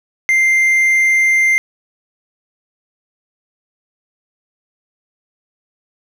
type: tone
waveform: triangle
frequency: 2093 Hz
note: C7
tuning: in tune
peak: -8 dBFS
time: 0.29-1.58 s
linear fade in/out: 0 ms
effects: none